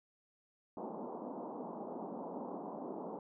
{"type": "band-pass noise", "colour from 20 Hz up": "pink", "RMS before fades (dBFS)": -44, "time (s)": [0.77, 3.19], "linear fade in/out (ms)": 2, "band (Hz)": [190, 1000], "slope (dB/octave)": 48, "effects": []}